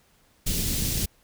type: band-stop noise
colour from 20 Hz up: pink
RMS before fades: -26 dBFS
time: 0.46-1.06 s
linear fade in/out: 10 ms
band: 240 to 4100 Hz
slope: 12 dB/octave
effects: pink hiss -62 dBFS RMS until 1.23 s